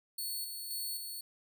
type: tone with tremolo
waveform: 10% pulse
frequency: 4414 Hz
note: C#8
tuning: 8 cents flat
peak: -29 dBFS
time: 0.18-1.21 s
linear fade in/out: 5 ms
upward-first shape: square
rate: 1.9 Hz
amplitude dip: 40%
effects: none